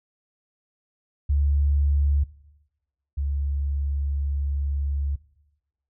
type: tone pair in turn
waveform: sine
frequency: 71.5 / 70.52 Hz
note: D2 / C#2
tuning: -46 / +30 cents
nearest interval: unison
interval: 24 cents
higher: first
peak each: -18 / -23 dBFS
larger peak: first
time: 1.29-2.24 / 3.17-5.16 s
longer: second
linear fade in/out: 10 ms
effects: noise-tail reverb RT60 1.0 s tail -19 dB re dry